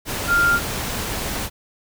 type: tone in noise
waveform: sine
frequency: 1396.9 Hz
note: F6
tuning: in tune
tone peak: -14 dBFS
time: 0.27-0.6 s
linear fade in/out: 50 ms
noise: pink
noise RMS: -26 dBFS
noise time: 0.05-1.5 s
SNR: +9 dB
effects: none